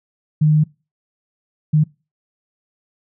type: tone bursts at uneven times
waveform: sine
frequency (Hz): 152.9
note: D#3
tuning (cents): -30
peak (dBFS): -10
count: 2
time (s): 0.41-0.64 / 1.73-1.84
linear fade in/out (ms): 10
effects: noise-tail reverb RT60 0.3 s tail -24 dB re dry